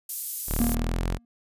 white high-pass noise, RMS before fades -30 dBFS, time 0.09-0.75 s, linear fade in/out 5 ms, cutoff 10000 Hz, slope 12 dB/octave
sawtooth linear sweep, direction up, 36.71 to 45.06 Hz, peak -21 dBFS, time 0.47-1.19 s, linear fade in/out 50 ms
triangle tone with exponential decay, 235.4 Hz, A#3, 17 cents sharp, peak -17 dBFS, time 0.6-1.25 s, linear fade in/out 2 ms, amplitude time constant 140 ms
effects resampled to 32000 Hz

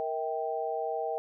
sine chord, E diminished, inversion second, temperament equal with one note detuned, 466.2 / 642.7 / 784 Hz, Bb4 / E5 / G5, 0 / -44 / 0 cents, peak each -34 dBFS, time 0-1.18 s, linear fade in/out 0 ms, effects none

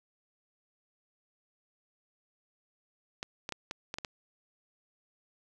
clicks, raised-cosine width 0.2 ms, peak -19 dBFS, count 7, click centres 3.229 / 3.491 / 3.523 / 3.711 / 3.941 / 3.985 / 4.048 s, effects none

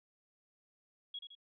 sine tone with echo, 3322 Hz, G#7, in tune, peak -40 dBFS, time 1.14-1.19 s, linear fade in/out 5 ms, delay 81 ms, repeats 2, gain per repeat -6 dB, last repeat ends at 1.352 s, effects none

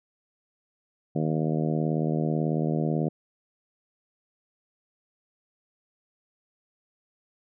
harmonic tone, 78.2 Hz, D#2, 9 cents sharp, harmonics 2 / 3 / 4 / 5 / 6 / 7 / 8 / 9, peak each -26 / -30 / -32 / -34 / -36 / -37 / -38 / -39 dBFS, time 1.15-3.09 s, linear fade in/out 10 ms, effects none

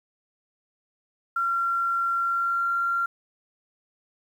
sine tone with pitch glide, 1371 to 1378.9 Hz, F6 to F6, -32 to -22 cents, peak -22 dBFS, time 1.36-3.06 s, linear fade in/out 5 ms, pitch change +10 cents, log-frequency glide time 2.15-2.72 s, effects 9-bit

